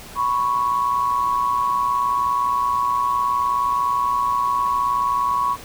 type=tone pair together; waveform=sine; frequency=989.4 / 1108.7 Hz; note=B5 / C#6; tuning=+3 / 0 cents; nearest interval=major second; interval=197 cents; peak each=-22 / -19 dBFS; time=0.15-5.57 s; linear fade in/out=50 ms; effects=pink hiss -39 dBFS RMS until 5.64 s